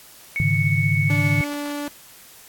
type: tone with tremolo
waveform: sine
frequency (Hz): 2217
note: C#7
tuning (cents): 0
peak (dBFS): -21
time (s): 0.36-1.44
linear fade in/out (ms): 0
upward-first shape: sine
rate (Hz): 17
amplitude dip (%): 25
type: chord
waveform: sine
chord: Ab suspended fourth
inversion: none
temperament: equal with one note detuned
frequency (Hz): 103.83 / 140.44 / 155.56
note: Ab2 / Db3 / Eb3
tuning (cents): 0 / +23 / 0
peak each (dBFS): -22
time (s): 0.4-1.41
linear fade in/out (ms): 0
type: tone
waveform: sawtooth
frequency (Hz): 290.3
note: D4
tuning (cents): -20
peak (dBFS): -22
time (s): 1.1-1.88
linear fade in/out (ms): 0
effects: white hiss -46 dBFS RMS until 2.48 s + AAC 64 kbps